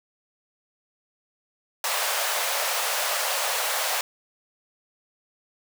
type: high-pass noise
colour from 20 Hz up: pink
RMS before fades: -26 dBFS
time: 1.84-4.01 s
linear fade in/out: 2 ms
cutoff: 530 Hz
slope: 48 dB/octave
effects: none